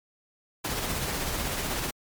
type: noise with tremolo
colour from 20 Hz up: pink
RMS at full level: -29 dBFS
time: 0.64-1.91 s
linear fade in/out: 10 ms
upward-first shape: sine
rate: 16 Hz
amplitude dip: 30%
effects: MP3 96 kbps